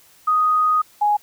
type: tone pair in turn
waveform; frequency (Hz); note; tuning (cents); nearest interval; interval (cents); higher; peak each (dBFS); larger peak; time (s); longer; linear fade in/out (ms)
sine; 1246 / 831.6; D#6 / G#5; +2 / +2; perfect fifth; 700; first; -14; neither; 0.27-0.82 / 1.01-1.17; first; 10
effects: white hiss -52 dBFS RMS until 1.22 s